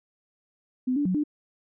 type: tone with pitch steps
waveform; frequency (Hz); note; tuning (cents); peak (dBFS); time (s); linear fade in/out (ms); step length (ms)
sine; 254.3 / 289.7 / 184.3 / 297.2; C4 / D4 / F#3 / D4; -49 / -24 / -7 / +21; -22; 0.87-1.238; 10; 92
effects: none